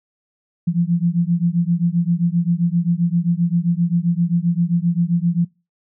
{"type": "beating tone pair", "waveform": "sine", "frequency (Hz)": [168.3, 175.9], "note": ["E3", "F3"], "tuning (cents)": [36, 13], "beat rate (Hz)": 7.6, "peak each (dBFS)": -18, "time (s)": [0.67, 5.45], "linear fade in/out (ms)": 10, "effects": ["noise-tail reverb RT60 0.3 s tail -25 dB re dry"]}